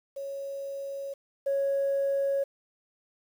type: tone pair in turn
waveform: sine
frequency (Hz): 553 / 553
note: C#5 / C#5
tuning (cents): -4 / -4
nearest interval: unison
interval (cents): 0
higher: neither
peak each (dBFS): -33 / -23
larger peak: second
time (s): 0.16-1.14 / 1.46-2.44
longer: neither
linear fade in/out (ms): 10
effects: tanh soft clip ceiling -21 dBFS + 9-bit